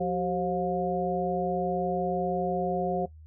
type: harmonic tone with a mistuned harmonic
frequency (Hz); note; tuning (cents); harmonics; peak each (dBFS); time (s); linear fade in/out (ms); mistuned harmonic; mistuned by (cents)
178.1; F3; +34; 1 / 2 / 3 / 4; -31 / -31 / -31 / -31; 0-3.06; 10; 2; +120
effects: noise-tail reverb RT60 0.1 s tail -18 dB re dry + added 78 Hz sine -46 dBFS peak until 3.26 s